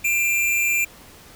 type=tone pair together; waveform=square; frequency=2377 / 2651 Hz; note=D7 / E7; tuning=+20 / +9 cents; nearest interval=major second; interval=189 cents; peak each=-19 / -30 dBFS; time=0.04-0.85 s; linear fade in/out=10 ms; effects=pink hiss -46 dBFS RMS until 1.35 s